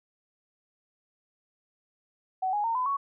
sine tone with pitch steps, 752 / 829.6 / 915.2 / 1009.6 / 1113.8 Hz, F#5 / G#5 / A#5 / B5 / C#6, +28 / -2 / -32 / +38 / +8 cents, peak -25 dBFS, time 2.42-2.97 s, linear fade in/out 10 ms, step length 110 ms, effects none

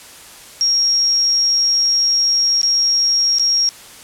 sine tone with dropouts, 5588 Hz, F8, in tune, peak -12 dBFS, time 0.61-3.69 s, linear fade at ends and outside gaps 0 ms, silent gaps 2.615-2.631 / 3.385-3.396 s, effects white hiss -39 dBFS RMS until 4.03 s + low-pass 11000 Hz 12 dB/octave

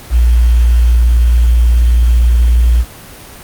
sine tone with quantisation, 59.1 Hz, A#1, 24 cents sharp, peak -5 dBFS, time 0.1-2.85 s, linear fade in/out 50 ms, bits 5, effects pink hiss -33 dBFS RMS until 3.43 s + Opus 24 kbps

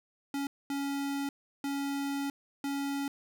square tone bursts at uneven times, 279.5 Hz, C#4, 14 cents sharp, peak -32 dBFS, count 4, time 0.34-0.47 / 0.7-1.29 / 1.64-2.3 / 2.64-3.08 s, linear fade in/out 2 ms, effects none

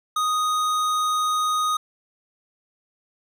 sine tone with tanh clipping, 1244.5 Hz, D#6, in tune, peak -22 dBFS, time 0.16-1.77 s, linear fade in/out 5 ms, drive 18 dB, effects none

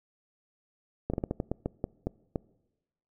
slowing click train, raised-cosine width 2 ms, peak -16 dBFS, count 11, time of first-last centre 1.1-2.358 s, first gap 36 ms, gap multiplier 1.26, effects noise-tail reverb RT60 1.0 s tail -24 dB re dry

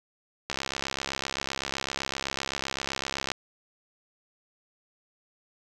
click train, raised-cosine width 0.2 ms, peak -12 dBFS, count 192, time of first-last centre 0.5-3.317 s, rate 67.8 Hz, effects none

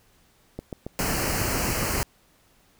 click train, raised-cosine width 2 ms, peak -19 dBFS, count 11, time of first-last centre 0.59-1.967 s, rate 7.26 Hz
pink band-stop noise, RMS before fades -26 dBFS, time 0.99-2.03 s, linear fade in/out 0 ms, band 3000 to 4200 Hz, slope 96 dB/octave
effects pink hiss -61 dBFS RMS until 2.79 s

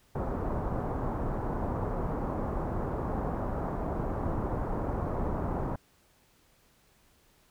pink low-pass noise, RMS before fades -32 dBFS, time 0.15-5.76 s, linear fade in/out 5 ms, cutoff 1100 Hz, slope 24 dB/octave, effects pink hiss -65 dBFS RMS until 7.5 s

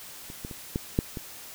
clicks, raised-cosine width 3 ms, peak -29 / -22 / -26 / -14 / -9 / -21 dBFS, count 6, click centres 0.301 / 0.449 / 0.512 / 0.759 / 0.989 / 1.172 s, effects white hiss -44 dBFS RMS until 1.54 s

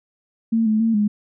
sine tone with pitch steps, 226.4 / 216.4 / 226.2 / 208.5 Hz, A3 / A3 / A3 / G#3, +50 / -29 / +48 / +7 cents, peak -15 dBFS, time 0.52-1.08 s, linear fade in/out 10 ms, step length 140 ms, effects none

